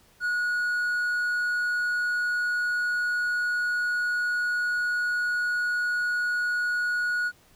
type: tone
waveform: triangle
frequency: 1455 Hz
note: F#6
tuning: 29 cents flat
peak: -22 dBFS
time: 0.2-7.32 s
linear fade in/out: 50 ms
effects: pink hiss -59 dBFS RMS until 7.55 s